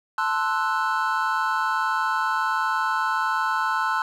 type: chord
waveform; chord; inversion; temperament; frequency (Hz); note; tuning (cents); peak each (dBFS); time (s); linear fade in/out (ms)
triangle; F# half-diminished seventh; first; equal; 880 / 1046.5 / 1318.5 / 1480; A5 / C6 / E6 / F#6; 0 / 0 / 0 / 0; -25; 0.18-4.02; 2
effects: none